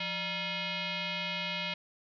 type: tone with frequency modulation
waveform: sine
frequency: 174.7 Hz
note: F3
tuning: 1 cent sharp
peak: -32 dBFS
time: 0-1.74 s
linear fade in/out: 5 ms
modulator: 775 Hz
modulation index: 4.6
effects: none